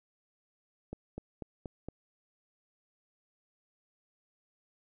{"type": "accelerating click train", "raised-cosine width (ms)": 2, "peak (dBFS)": -26, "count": 5, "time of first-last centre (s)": [0.93, 1.886], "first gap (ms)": 250, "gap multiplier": 0.97, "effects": []}